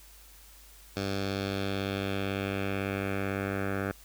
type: tone with low-pass filter sweep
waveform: 10% pulse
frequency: 98 Hz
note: G2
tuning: in tune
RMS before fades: -32 dBFS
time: 0.96-3.92 s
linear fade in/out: 10 ms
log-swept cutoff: 5000 to 1700 Hz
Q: 2.1
effects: added 50 Hz sine -54 dBFS peak until 4.04 s + white hiss -55 dBFS RMS until 4.04 s